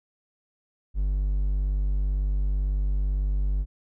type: tone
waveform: triangle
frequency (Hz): 49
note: G1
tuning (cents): 0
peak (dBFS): -20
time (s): 0.94-3.66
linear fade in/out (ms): 50
effects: none